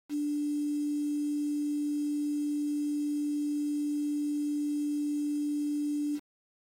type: tone with quantisation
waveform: sine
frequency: 293.7 Hz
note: D4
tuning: in tune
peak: -28 dBFS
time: 0.09-6.2 s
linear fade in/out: 50 ms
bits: 8
effects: AAC 48 kbps